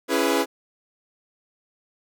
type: chord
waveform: sawtooth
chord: C# minor seventh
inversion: none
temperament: equal with one note detuned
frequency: 277.2 / 335.8 / 415.3 / 493.9 Hz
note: C#4 / E4 / G#4 / B4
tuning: 0 / +32 / 0 / 0 cents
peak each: -21 dBFS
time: 0.08-0.46 s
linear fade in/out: 50 ms
effects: none